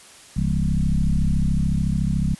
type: tone with frequency modulation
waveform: sine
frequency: 101.7 Hz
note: G#2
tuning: 36 cents flat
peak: -17 dBFS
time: 0.36-2.35 s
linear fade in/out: 10 ms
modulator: 33.8 Hz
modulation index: 3.1
effects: white hiss -46 dBFS RMS until 2.39 s + resampled to 24000 Hz